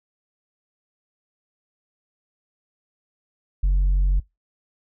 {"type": "tone", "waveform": "sine", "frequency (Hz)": 46.25, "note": "F#1", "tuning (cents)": 0, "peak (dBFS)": -13, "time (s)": [3.63, 4.2], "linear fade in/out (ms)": 10, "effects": ["noise-tail reverb RT60 0.2 s tail -24 dB re dry", "tanh soft clip ceiling -15 dBFS"]}